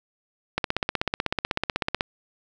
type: click train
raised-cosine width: 0.3 ms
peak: -7 dBFS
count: 24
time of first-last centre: 0.58-2.009 s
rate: 16.1 Hz
effects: none